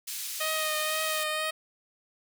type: band-pass noise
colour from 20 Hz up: white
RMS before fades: -36 dBFS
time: 0.07-1.24 s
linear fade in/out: 10 ms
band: 2800 to 15000 Hz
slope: 12 dB/octave
type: tone with vibrato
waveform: 10% pulse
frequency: 622.3 Hz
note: D#5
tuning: in tune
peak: -20 dBFS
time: 0.4-1.51 s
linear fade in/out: 10 ms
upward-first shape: triangle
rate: 2 Hz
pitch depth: 24 cents each way
effects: none